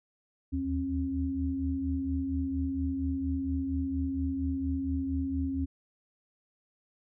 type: tone cluster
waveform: sine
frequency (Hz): 76.3 / 80.6 / 269.8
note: D#2 / E2 / C#4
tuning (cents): -33 / -38 / -47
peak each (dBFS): -36 / -35 / -30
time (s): 0.52-5.66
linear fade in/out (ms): 20
effects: none